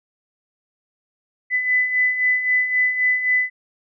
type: beating tone pair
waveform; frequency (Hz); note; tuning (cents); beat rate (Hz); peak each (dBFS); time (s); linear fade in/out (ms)
sine; 2000 / 2003.8; B6 / B6; +21 / +25; 3.8; -24 / -17; 1.5-3.5; 50
effects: none